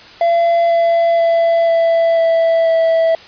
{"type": "tone with pitch steps", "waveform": "triangle", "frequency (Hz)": [679, 674.3, 669.7, 665, 660.4, 655.9], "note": ["F5", "E5", "E5", "E5", "E5", "E5"], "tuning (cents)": [-49, 39, 27, 15, 3, -9], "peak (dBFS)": -8, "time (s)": [0.21, 3.15], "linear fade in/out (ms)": 2, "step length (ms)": 490, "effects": ["white hiss -38 dBFS RMS until 3.27 s", "resampled to 11025 Hz"]}